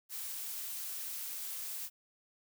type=noise; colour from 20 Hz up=blue; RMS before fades=-41 dBFS; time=0.09-1.9 s; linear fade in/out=50 ms; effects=none